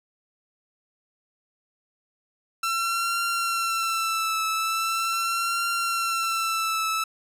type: tone with vibrato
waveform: sawtooth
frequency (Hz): 1343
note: E6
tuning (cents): +32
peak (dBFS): -20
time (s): 2.63-7.04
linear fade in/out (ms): 5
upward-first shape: triangle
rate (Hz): 0.41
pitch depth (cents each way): 47
effects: resampled to 32000 Hz